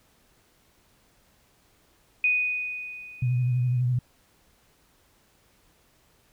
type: tone with exponential decay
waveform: sine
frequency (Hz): 2485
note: D#7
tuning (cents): -3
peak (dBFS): -18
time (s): 2.24-3.81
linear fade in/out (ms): 2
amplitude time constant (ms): 340
type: tone with vibrato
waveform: sine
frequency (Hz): 124.3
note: B2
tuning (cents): +12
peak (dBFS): -21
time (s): 3.22-3.99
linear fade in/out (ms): 5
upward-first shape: sine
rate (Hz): 12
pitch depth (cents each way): 44
effects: pink hiss -63 dBFS RMS until 6.32 s